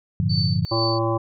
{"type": "chord", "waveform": "sine", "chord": "G minor seventh", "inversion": "none", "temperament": "equal with one note detuned", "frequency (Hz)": [98, 113.68, 146.83, 174.61], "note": ["G2", "Bb2", "D3", "F3"], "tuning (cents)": [0, -43, 0, 0], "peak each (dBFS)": -24, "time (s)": [0.2, 0.65], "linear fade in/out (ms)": 0}
{"type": "tone with tremolo", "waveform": "sine", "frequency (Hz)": 4525, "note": "C#8", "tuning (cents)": 35, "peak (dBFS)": -22, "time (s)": [0.29, 0.99], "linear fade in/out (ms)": 10, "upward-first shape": "triangle", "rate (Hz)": 2.3, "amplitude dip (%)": 100}
{"type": "harmonic tone", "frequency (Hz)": 113.4, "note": "A#2", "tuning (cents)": -47, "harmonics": [1, 3, 5, 7, 9, 10], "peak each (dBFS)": [-24, -24, -26, -30, -28, -32], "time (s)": [0.71, 1.18], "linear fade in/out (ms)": 10}
{"effects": []}